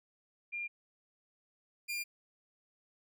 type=tone pair in turn; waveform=sine / sawtooth; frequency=2399 / 2399 Hz; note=D7 / D7; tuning=+36 / +36 cents; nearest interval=unison; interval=0 cents; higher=neither; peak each=-36 / -32 dBFS; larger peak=second; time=0.52-0.68 / 1.88-2.04 s; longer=neither; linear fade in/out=20 ms; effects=none